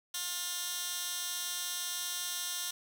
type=tone with high-pass filter; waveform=15% pulse; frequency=354.5 Hz; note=F4; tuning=26 cents sharp; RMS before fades=-37 dBFS; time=0.14-2.71 s; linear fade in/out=5 ms; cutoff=3800 Hz; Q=0.72; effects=none